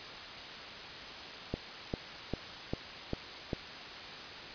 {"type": "click train", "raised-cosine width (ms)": 2, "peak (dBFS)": -19, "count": 6, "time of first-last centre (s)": [1.54, 3.532], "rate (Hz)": 2.51, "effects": ["white hiss -44 dBFS RMS until 4.54 s", "resampled to 11025 Hz"]}